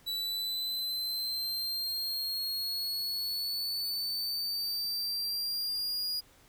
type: exponential sweep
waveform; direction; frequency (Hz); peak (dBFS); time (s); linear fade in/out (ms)
45% pulse; up; 3938 to 4883; -31; 0.06-6.21; 20
effects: pink hiss -61 dBFS RMS until 6.48 s